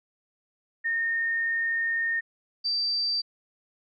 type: tone pair in turn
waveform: sine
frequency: 1834 / 4666 Hz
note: A#6 / D8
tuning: -29 / -12 cents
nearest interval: octave + major third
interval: 1617 cents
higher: second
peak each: -24 dBFS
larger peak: neither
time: 0.84-2.21 / 2.64-3.22 s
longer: first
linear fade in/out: 20 ms
effects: none

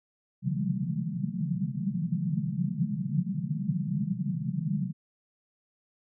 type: band-pass noise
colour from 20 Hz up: white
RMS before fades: -30 dBFS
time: 0.42-4.93 s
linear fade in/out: 50 ms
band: 130 to 210 Hz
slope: 96 dB/octave
effects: none

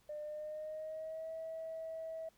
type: tone with pitch glide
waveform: sine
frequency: 600 to 646.8 Hz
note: D5 to E5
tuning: +37 to -33 cents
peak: -40 dBFS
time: 0.09-2.29 s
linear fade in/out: 5 ms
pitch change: +130 cents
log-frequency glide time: 0.22-1.32 s
effects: tanh soft clip ceiling -36 dBFS + pink hiss -71 dBFS RMS until 2.37 s

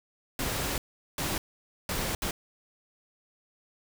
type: noise bursts at uneven times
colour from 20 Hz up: pink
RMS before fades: -31 dBFS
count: 4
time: 0.39-0.78 / 1.18-1.38 / 1.89-2.15 / 2.22-2.31 s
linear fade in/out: 2 ms
effects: none

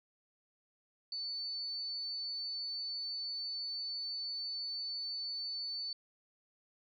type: tone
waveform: sine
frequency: 4497 Hz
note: C#8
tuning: 24 cents sharp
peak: -37 dBFS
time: 1.12-5.93 s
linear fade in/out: 2 ms
effects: none

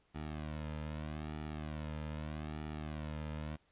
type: tone with flanger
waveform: sawtooth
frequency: 76.6 Hz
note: D#2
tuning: 27 cents flat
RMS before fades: -42 dBFS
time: 0.14-3.57 s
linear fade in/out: 20 ms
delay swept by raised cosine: 1.9 to 2.69 ms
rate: 0.8 Hz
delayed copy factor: -1
effects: pink hiss -73 dBFS RMS until 3.71 s + resampled to 8000 Hz

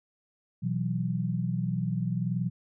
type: chord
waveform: sine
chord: B suspended fourth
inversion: none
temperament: just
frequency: 123.47 / 164.63 / 185.21 Hz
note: B2 / E3 / F#3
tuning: 0 / -2 / +2 cents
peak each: -31 dBFS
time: 0.62-2.5 s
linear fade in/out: 20 ms
effects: none

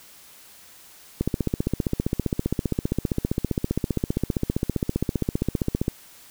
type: click train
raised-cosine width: 3 ms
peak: -9 dBFS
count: 72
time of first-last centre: 1.21-5.881 s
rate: 15.2 Hz
effects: white hiss -49 dBFS RMS until 6.3 s

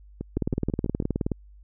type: two click trains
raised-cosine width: 3 ms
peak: -18 / -12 dBFS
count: 6 / 19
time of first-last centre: 0.21-1.024 / 0.37-1.317 s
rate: 6.14 / 19 Hz
effects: added 50 Hz sine -47 dBFS peak until 1.63 s

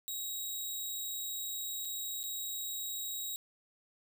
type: tone with dropouts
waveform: 10% pulse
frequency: 3817 Hz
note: A#7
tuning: 40 cents sharp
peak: -29 dBFS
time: 0.08-3.36 s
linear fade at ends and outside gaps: 0 ms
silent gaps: 1.849-1.853 / 2.231-2.238 s
effects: none

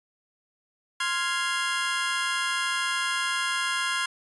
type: chord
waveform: 25% pulse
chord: F minor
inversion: second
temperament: equal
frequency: 1046.5 / 1396.9 / 1661.2 Hz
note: C6 / F6 / Ab6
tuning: 0 / 0 / 0 cents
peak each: -26 dBFS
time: 1-4.06 s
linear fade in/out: 5 ms
effects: resampled to 24000 Hz

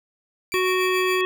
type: tone with tremolo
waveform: sawtooth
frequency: 2337 Hz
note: D7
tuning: 9 cents flat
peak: -24 dBFS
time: 0.52-1.21 s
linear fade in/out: 0 ms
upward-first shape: sine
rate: 7.1 Hz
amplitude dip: 55%
type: harmonic tone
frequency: 370 Hz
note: F#4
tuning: in tune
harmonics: 1 / 3 / 5 / 7 / 9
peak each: -21 / -26 / -28 / -29 / -31 dBFS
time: 0.54-1.25 s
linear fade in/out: 0 ms
effects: none

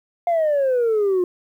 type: exponential sweep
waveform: sine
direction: down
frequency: 704 to 352.8 Hz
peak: -14 dBFS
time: 0.27-1.24 s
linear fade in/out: 2 ms
effects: tanh soft clip ceiling -14 dBFS + 9-bit

